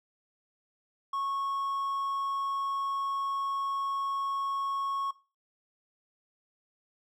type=tone; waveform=triangle; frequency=1100 Hz; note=C#6; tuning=14 cents flat; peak=-28 dBFS; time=1.13-5.11 s; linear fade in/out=5 ms; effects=noise-tail reverb RT60 0.3 s tail -18 dB re dry